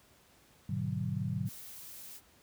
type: chord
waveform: sine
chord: G# half-diminished seventh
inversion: none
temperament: just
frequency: 103.83 / 124.59 / 149.51 / 186.89 Hz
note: G#2 / B2 / D3 / F#3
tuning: 0 / +16 / +31 / +18 cents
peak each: -37 dBFS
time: 0.69-1.49 s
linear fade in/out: 5 ms
type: noise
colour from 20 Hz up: blue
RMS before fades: -48 dBFS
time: 1.45-2.21 s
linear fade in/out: 50 ms
effects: pink hiss -63 dBFS RMS until 2.42 s + high-pass 60 Hz 12 dB/octave